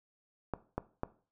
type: clicks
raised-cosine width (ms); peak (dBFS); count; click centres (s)
1; -19; 3; 0.537 / 0.78 / 1.034
effects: noise-tail reverb RT60 0.4 s tail -17 dB re dry